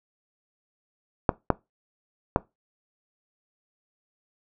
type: clicks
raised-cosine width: 1 ms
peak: -4 dBFS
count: 3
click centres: 1.292 / 1.503 / 2.361 s
effects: noise-tail reverb RT60 0.2 s tail -20 dB re dry